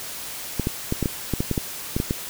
clicks, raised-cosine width 3 ms, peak -9 dBFS, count 12, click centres 0.597 / 0.671 / 0.924 / 1.027 / 1.058 / 1.337 / 1.405 / 1.513 / 1.578 / 1.965 / 2.001 / 2.109 s, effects white hiss -34 dBFS RMS until 2.29 s

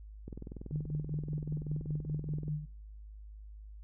click train, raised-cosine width 3 ms, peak -30 dBFS, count 47, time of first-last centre 0.28-2.481 s, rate 20.9 Hz
sine tone with tremolo, 150.5 Hz, D3, 43 cents sharp, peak -31 dBFS, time 0.71-2.66 s, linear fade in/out 20 ms, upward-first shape sine, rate 5.1 Hz, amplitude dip 70%
effects noise-tail reverb RT60 0.8 s tail -25 dB re dry + added 52 Hz sine -46 dBFS peak until 3.83 s

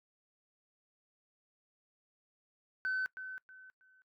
sine tone with echo, 1521 Hz, F#6, 47 cents sharp, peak -30 dBFS, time 2.85-3.06 s, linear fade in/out 0 ms, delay 320 ms, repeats 3, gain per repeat -11 dB, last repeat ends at 4.02 s, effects noise-tail reverb RT60 0.1 s tail -21 dB re dry + tanh soft clip ceiling -29 dBFS

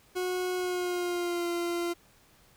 40% pulse tone with pitch glide, 364.5 to 345 Hz, F#4 to F4, -26 to -21 cents, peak -28 dBFS, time 0.15-1.94 s, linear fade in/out 20 ms, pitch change -95 cents, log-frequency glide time 0.56-1.48 s, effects pink hiss -61 dBFS RMS until 2.56 s

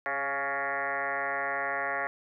sine tone with frequency modulation, 1259 Hz, D#6, 20 cents sharp, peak -28 dBFS, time 0.06-2.07 s, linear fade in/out 0 ms, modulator 141 Hz, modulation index 5.3, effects none

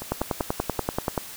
two click trains, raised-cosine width 1 ms, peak -19 / -9 dBFS, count 5 / 12, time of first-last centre 0.02-0.791 / 0.12-1.178 s, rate 5.19 / 10.4 Hz, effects white hiss -40 dBFS RMS until 1.36 s

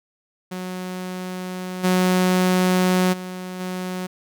sawtooth tone with level steps, 183.4 Hz, F#3, 15 cents flat, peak -24 / -12 / -26 / -22 dBFS, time 0.51-4.07 s, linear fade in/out 10 ms, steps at 1.83 / 3.12 / 3.59 s, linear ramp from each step 20 ms, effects none

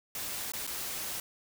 white noise with dropouts, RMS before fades -37 dBFS, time 0.15-1.2 s, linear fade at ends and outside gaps 2 ms, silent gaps 0.52-0.535 / 0.668-0.674 s, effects none

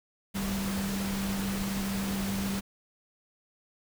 sine tone in noise, 196 Hz, G3, in tune, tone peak -30 dBFS, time 0.34-2.61 s, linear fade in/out 20 ms, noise pink, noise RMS -36 dBFS, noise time 0.34-2.61 s, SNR +3 dB, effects none

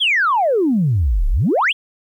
sine exponential two-way sweep, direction down then up, 3470 to 30.87 to 3470 Hz, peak -12 dBFS, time 0-1.73 s, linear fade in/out 20 ms, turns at 1.29 s, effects tanh soft clip ceiling -8 dBFS + 9-bit

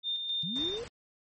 sine tone with tremolo, 3621 Hz, A7, 49 cents sharp, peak -29 dBFS, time 0.03-0.8 s, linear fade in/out 50 ms, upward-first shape square, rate 3.8 Hz, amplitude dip 40%
sine linear sweep, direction up, 148 to 493.9 Hz, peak -35 dBFS, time 0.43-0.84 s, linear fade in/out 5 ms
pink noise, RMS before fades -46 dBFS, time 0.56-0.88 s, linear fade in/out 0 ms
effects MP3 32 kbps

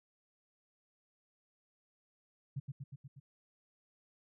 sine tone with echo, 136.9 Hz, C#3, 21 cents flat, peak -35 dBFS, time 2.56-2.6 s, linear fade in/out 10 ms, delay 120 ms, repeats 5, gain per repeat -3 dB, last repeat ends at 3.2 s, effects none

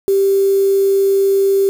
sine tone with quantisation, 392 Hz, G4, in tune, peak -10 dBFS, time 0.08-1.69 s, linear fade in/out 0 ms, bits 5, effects none

